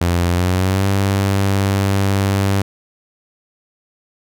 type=tone with pitch glide; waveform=sawtooth; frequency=87 to 98.22 Hz; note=F2 to G2; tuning=-6 to +4 cents; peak=-10 dBFS; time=0.01-2.62 s; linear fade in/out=5 ms; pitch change=+210 cents; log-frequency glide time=0.28-0.87 s; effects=none